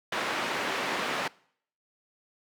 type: band-pass noise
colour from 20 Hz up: white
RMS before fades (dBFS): -31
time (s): 0.12-1.28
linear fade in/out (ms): 5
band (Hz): 230 to 2100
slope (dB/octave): 12
effects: noise-tail reverb RT60 0.6 s tail -23 dB re dry